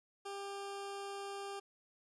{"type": "tone", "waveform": "20% pulse", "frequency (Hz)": 397.9, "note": "G4", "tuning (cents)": 26, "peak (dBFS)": -37, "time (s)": [0.25, 1.6], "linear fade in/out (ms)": 10, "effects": ["resampled to 24000 Hz", "13-bit"]}